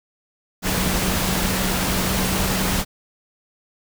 sine tone in noise, 187 Hz, F#3, 19 cents sharp, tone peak -26 dBFS, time 0.62-2.85 s, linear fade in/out 50 ms, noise pink, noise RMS -22 dBFS, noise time 0.62-2.85 s, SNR -7 dB, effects none

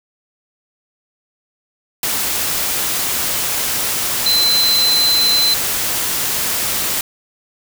sine tone in noise, 4062 Hz, B7, 48 cents sharp, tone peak -12 dBFS, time 4.26-5.54 s, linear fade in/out 2 ms, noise white, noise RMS -19 dBFS, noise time 2.03-7.01 s, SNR +4 dB, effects none

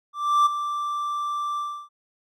triangle tone with ADSR envelope, 1174.7 Hz, D6, in tune, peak -12 dBFS, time 0.13-1.89 s, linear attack 330 ms, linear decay 15 ms, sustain -11 dB, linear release 310 ms, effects none

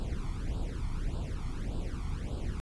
brown noise with flanger, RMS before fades -34 dBFS, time 0-2.6 s, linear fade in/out 0 ms, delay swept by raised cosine 0.24 to 0.93 ms, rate 1.7 Hz, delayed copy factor +0.9, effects resampled to 24000 Hz

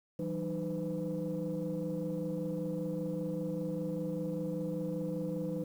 sine tone cluster, 164.1 / 189.2 / 306.4 / 503 Hz, E3 / F#3 / D#4 / B4, -8 / +39 / -27 / +32 cents, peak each -37 / -38 / -38 / -37 dBFS, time 0.19-5.64 s, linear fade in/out 5 ms, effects tanh soft clip ceiling -27 dBFS + 10-bit

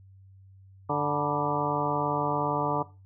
harmonic tone with a mistuned harmonic, 146.8 Hz, D3, in tune, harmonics 1 / 2 / 3 / 4 / 5 / 6 / 7 / 8, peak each -33 / -33 / -33 / -33 / -33 / -33 / -33 / -33 dBFS, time 0.89-2.83 s, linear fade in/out 10 ms, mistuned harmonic 7, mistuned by -85 cents, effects noise-tail reverb RT60 0.3 s tail -18 dB re dry + added 96 Hz sine -50 dBFS peak until 3.05 s

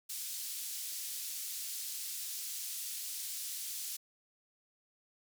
white band-pass noise, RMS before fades -41 dBFS, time 0.09-3.97 s, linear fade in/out 10 ms, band 4000 to 15000 Hz, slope 12 dB/octave, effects none

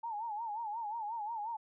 sine tone with vibrato, 880 Hz, A5, in tune, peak -36 dBFS, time 0.03-1.57 s, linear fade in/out 10 ms, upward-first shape sine, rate 5.6 Hz, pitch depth 120 cents each way, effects none

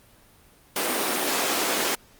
pink high-pass noise, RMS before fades -25 dBFS, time 0.76-1.95 s, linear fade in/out 2 ms, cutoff 270 Hz, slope 24 dB/octave, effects pink hiss -55 dBFS RMS until 2.19 s + Opus 32 kbps

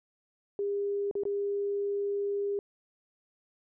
sine tone with dropouts, 403.4 Hz, G4, 50 cents sharp, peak -28 dBFS, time 0.59-2.59 s, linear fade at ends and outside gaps 1 ms, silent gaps 1.112-1.153 / 1.235-1.253 s, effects none

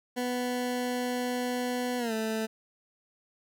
20% pulse tone with pitch glide, 247.6 to 220.6 Hz, B3 to A3, +5 to +5 cents, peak -24 dBFS, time 0.16-2.47 s, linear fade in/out 20 ms, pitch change -200 cents, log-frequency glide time 1.98-2.13 s, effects none

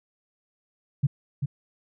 sine tone with echo, 139.5 Hz, C#3, 11 cents sharp, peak -17 dBFS, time 1.03-1.07 s, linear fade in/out 10 ms, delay 390 ms, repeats 1, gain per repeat -6 dB, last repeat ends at 1.46 s, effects none

